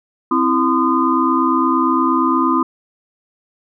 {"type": "tone cluster", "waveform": "sine", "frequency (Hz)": [261.3, 329.9, 1025, 1227], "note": ["C4", "E4", "C6", "D#6"], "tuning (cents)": [-2, 1, -36, -25], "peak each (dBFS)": -18, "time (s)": [0.31, 2.63], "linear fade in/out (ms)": 5, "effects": []}